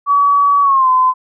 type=tone with pitch glide; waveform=sine; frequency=1137 to 1024.7 Hz; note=C#6 to C6; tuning=+44 to -36 cents; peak=-8 dBFS; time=0.06-1.14 s; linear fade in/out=50 ms; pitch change=-180 cents; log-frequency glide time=0.62-0.89 s; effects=none